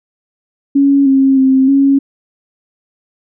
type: tone with pitch steps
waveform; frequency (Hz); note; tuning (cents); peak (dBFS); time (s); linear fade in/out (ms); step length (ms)
sine; 278.7 / 269.3 / 264.4 / 275.5; C#4 / C#4 / C4 / C#4; +9 / -50 / +18 / -11; -6; 0.75-1.99; 10; 310
effects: none